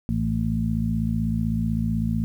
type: harmonic tone with a mistuned harmonic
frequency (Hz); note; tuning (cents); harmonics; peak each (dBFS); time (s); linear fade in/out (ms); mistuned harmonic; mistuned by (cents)
55.9; A1; +28; 1 / 2 / 3 / 4; -29 / -27 / -27 / -25; 0.09-2.24; 0; 1; +90
effects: 9-bit